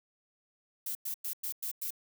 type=noise bursts; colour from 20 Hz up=violet; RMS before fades=-36 dBFS; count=6; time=0.86-1.906 s; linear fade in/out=5 ms; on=91 ms; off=100 ms; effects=none